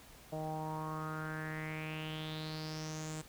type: tone with low-pass filter sweep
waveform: sawtooth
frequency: 156.1 Hz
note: D#3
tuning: 6 cents sharp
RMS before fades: -41 dBFS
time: 0.32-3.22 s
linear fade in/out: 10 ms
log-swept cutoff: 670 to 7900 Hz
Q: 5.9
effects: pink hiss -57 dBFS RMS until 3.28 s